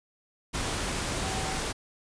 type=tone in noise; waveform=sine; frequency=764 Hz; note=G5; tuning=45 cents flat; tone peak=-37 dBFS; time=1.22-1.59 s; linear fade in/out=20 ms; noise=pink; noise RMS=-31 dBFS; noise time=0.53-1.73 s; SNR=-9 dB; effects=resampled to 22050 Hz